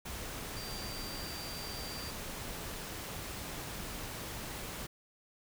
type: tone in noise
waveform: sine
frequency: 4699 Hz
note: D8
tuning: in tune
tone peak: -45 dBFS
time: 0.56-2.11 s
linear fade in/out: 10 ms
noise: pink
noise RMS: -42 dBFS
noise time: 0.05-4.87 s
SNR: -6 dB
effects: none

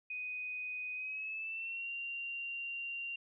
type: tone with pitch glide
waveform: sine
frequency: 2495 to 2768 Hz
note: D#7 to F7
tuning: +4 to -16 cents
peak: -38 dBFS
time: 0.1-3.16 s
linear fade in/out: 5 ms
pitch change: +180 cents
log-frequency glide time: 0.94-1.9 s
effects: none

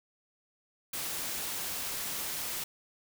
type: noise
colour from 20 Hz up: white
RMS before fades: -36 dBFS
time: 0.93-2.64 s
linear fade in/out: 5 ms
effects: none

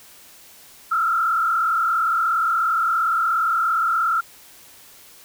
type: tone with frequency modulation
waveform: sine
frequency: 1342 Hz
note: E6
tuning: 31 cents sharp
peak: -17 dBFS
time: 0.91-4.21 s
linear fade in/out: 10 ms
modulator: 37.1 Hz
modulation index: 1.6
effects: white hiss -47 dBFS RMS until 5.24 s

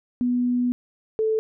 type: tone pair in turn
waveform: sine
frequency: 245.9 / 438.7 Hz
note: B3 / A4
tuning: -7 / -5 cents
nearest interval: minor seventh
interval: 1002 cents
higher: second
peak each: -19 dBFS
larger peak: neither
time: 0.21-0.72 / 1.19-1.39 s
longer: first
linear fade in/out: 0 ms
effects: none

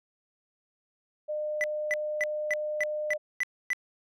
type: tone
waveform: sine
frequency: 605 Hz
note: D#5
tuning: 49 cents flat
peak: -29 dBFS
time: 1.28-3.18 s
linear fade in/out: 20 ms
type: tone bursts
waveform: triangle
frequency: 1989 Hz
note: B6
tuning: 12 cents sharp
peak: -23 dBFS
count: 8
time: 1.61-3.732 s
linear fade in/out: 0 ms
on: 29 ms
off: 270 ms
effects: none

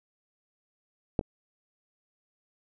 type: clicks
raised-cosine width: 2 ms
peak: -11 / -28 dBFS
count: 2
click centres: 1.192 / 1.211 s
effects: none

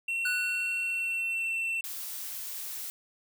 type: tone with pitch glide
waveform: triangle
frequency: 2718 to 2691 Hz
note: F7 to E7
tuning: -48 to +35 cents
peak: -27 dBFS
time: 0.08-1.81 s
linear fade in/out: 5 ms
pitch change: -17 cents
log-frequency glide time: 0.77-1.51 s
type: tone with exponential decay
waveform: square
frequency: 1480 Hz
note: F#6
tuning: in tune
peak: -29 dBFS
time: 0.25-1.54 s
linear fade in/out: 5 ms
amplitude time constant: 280 ms
type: noise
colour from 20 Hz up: blue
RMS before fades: -38 dBFS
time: 1.84-2.9 s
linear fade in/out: 0 ms
effects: none

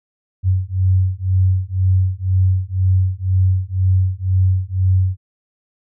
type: beating tone pair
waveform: sine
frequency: 92.5 / 94.5 Hz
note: F#2 / F#2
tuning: 0 / +37 cents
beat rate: 2 Hz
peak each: -16 dBFS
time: 0.43-5.17 s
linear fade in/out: 50 ms
effects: none

